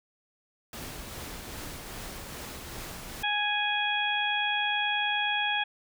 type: noise with tremolo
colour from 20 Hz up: pink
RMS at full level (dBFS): -39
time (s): 0.73-3.23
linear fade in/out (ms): 2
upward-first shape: triangle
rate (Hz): 2.5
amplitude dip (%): 30
type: harmonic tone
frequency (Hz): 830.6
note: G#5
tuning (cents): 0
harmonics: 1 / 2 / 3 / 4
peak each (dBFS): -31 / -31 / -31 / -31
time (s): 3.23-5.64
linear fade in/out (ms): 10
effects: none